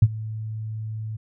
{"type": "tone with ADSR envelope", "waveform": "sine", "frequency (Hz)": 109.4, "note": "A2", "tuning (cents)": -9, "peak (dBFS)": -7, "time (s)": [0.02, 1.17], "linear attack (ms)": 6, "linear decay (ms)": 45, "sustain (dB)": -21, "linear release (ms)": 12, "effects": []}